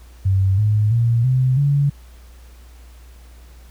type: tone with pitch steps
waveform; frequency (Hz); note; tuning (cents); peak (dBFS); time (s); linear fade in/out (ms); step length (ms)
sine; 96 / 105.91 / 116.83 / 128.89 / 142.19; G2 / G#2 / A#2 / C3 / C#3; -36 / +34 / +4 / -26 / +44; -13; 0.25-1.9; 10; 330
effects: added 60 Hz sine -40 dBFS peak until 3.7 s + pink hiss -52 dBFS RMS until 3.7 s